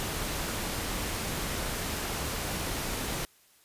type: noise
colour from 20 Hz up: pink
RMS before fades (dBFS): -33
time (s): 0-3.25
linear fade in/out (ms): 0
effects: white hiss -62 dBFS RMS until 3.64 s + resampled to 32000 Hz